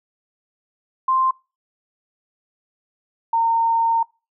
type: tone pair in turn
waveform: sine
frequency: 1046.5 / 915.8 Hz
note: C6 / A#5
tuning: 0 / -31 cents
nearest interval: major second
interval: 231 cents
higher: first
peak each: -15 dBFS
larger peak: neither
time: 1.08-1.31 / 3.33-4.03 s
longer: second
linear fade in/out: 5 ms
effects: noise-tail reverb RT60 0.3 s tail -25 dB re dry

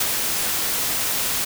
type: noise with ADSR envelope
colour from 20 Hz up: white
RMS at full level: -20 dBFS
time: 0-1.45 s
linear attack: 6 ms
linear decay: 47 ms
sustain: -3 dB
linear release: 11 ms
effects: none

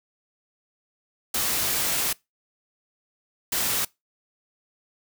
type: noise bursts at uneven times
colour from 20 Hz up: white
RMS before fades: -25 dBFS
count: 2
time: 1.34-2.13 / 3.52-3.85 s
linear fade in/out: 5 ms
effects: noise-tail reverb RT60 0.2 s tail -23 dB re dry

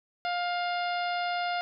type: harmonic tone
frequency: 705 Hz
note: F5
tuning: 16 cents sharp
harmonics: 1 / 2 / 3 / 4 / 5 / 6 / 7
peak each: -29 / -35 / -39 / -41 / -43 / -45 / -46 dBFS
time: 0.25-1.61 s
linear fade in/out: 0 ms
effects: none

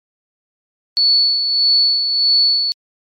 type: tone with tremolo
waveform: sine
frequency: 4435 Hz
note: C#8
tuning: in tune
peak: -9 dBFS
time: 0.97-2.72 s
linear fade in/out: 0 ms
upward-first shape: sine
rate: 1.6 Hz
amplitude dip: 50%
effects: MP3 64 kbps

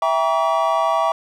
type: chord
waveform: triangle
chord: E diminished seventh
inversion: none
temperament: just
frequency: 659.3 / 791.1 / 949.3 / 1139.2 Hz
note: E5 / G5 / Bb5 / Db6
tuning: 0 / +16 / +31 / +47 cents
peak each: -18 / -21 / -21 / -19 dBFS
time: 0.02-1.12 s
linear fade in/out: 2 ms
effects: none

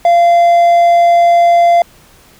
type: tone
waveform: triangle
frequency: 689 Hz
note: F5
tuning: 24 cents flat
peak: -3 dBFS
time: 0.05-1.82 s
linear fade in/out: 2 ms
effects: pink hiss -44 dBFS RMS until 2.39 s

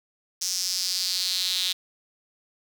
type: tone with high-pass filter sweep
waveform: sawtooth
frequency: 183.9 Hz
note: F#3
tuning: 10 cents flat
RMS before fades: -27 dBFS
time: 0.41-1.73 s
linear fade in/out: 10 ms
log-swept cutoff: 5700 to 3700 Hz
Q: 4.8
effects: none

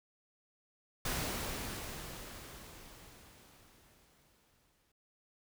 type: noise with exponential decay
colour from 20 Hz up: pink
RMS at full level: -35 dBFS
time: 1.05-4.92 s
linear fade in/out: 5 ms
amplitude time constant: 840 ms
effects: none

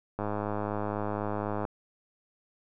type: click train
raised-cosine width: 1 ms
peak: -18 dBFS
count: 153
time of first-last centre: 0.19-1.652 s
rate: 104 Hz
effects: none

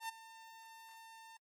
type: tone with ADSR envelope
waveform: sawtooth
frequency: 901 Hz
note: A5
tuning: 41 cents sharp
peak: -34 dBFS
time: 0-1.37 s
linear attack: 88 ms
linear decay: 14 ms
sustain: -16 dB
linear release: 4 ms
effects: AAC 64 kbps

